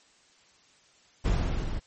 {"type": "noise with level ramp", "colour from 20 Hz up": "brown", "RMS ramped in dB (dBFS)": [-23, -33], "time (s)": [1.24, 1.8], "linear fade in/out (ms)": 20, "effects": ["white hiss -61 dBFS RMS until 1.86 s", "MP3 32 kbps"]}